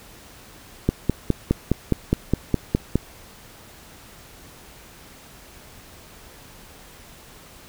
click train, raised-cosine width 3 ms, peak -4 dBFS, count 11, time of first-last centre 0.89-2.956 s, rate 4.84 Hz, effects pink hiss -46 dBFS RMS until 7.68 s

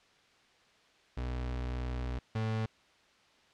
35% pulse tone pair in turn, 62 / 110.47 Hz, B1 / A2, +7 / +7 cents, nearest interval minor seventh, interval 1000 cents, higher second, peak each -32 / -29 dBFS, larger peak second, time 1.17-2.19 / 2.35-2.66 s, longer first, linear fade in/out 5 ms, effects white hiss -64 dBFS RMS until 3.53 s + low-pass 4000 Hz 12 dB/octave

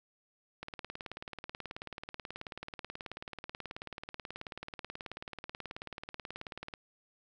click train, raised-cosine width 0.3 ms, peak -25 dBFS, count 114, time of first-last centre 0.63-6.738 s, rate 18.5 Hz, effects none

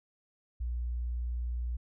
sine tone, 59.9 Hz, A#1, 48 cents sharp, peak -31 dBFS, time 0.6-1.77 s, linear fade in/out 10 ms, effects none

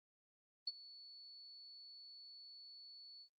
sine tone with ADSR envelope, 4435 Hz, C#8, in tune, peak -35 dBFS, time 0.67-3.29 s, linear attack 5 ms, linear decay 36 ms, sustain -19 dB, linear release 77 ms, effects noise-tail reverb RT60 0.1 s tail -23 dB re dry + Opus 32 kbps

